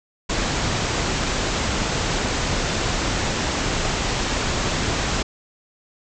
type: low-pass noise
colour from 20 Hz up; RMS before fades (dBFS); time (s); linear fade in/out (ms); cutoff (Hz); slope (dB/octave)
pink; -23; 0.29-5.23; 10; 7700; 96
effects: none